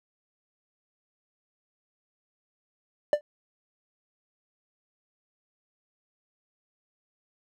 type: tone with exponential decay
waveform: triangle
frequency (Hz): 592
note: D5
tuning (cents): +14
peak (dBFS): -12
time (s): 3.13-3.21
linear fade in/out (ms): 1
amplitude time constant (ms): 17
effects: none